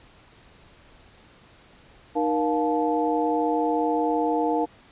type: tone cluster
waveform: sine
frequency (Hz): 307.4 / 474.4 / 704 / 868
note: D#4 / A#4 / F5 / A5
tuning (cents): -21 / +30 / +14 / -24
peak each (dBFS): -25 / -26 / -27 / -27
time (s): 2.15-4.66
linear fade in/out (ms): 20
effects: pink hiss -53 dBFS RMS until 4.91 s + resampled to 8000 Hz